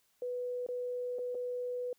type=tone with dropouts; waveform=sine; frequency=493.9 Hz; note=B4; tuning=in tune; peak=-34 dBFS; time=0.22-1.93 s; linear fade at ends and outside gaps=2 ms; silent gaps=0.665-0.687 / 1.186-1.19 / 1.347-1.351 s; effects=white hiss -73 dBFS RMS until 1.98 s